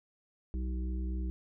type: harmonic tone with a mistuned harmonic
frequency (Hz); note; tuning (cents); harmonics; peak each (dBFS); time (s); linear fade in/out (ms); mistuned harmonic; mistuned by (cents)
63.7; C2; -46; 1 / 3 / 5 / 6; -32 / -43 / -45 / -53; 0.54-1.3; 0; 1; -55
effects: none